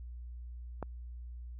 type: click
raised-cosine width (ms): 1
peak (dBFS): -23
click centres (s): 0.827
effects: added 60 Hz sine -42 dBFS peak until 1.59 s